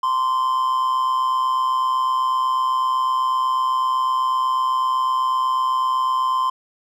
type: tone with amplitude modulation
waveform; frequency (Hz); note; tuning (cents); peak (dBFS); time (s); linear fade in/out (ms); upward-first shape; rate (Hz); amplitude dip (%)
triangle; 1039; C6; -12; -13; 0.03-6.5; 5; sine; 128; 50
effects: none